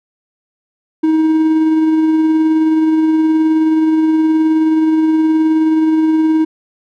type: tone with tremolo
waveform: triangle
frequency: 316.2 Hz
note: D#4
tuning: 28 cents sharp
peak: -6 dBFS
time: 1.03-6.45 s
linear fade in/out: 10 ms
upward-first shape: sine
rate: 19 Hz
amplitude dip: 25%
effects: none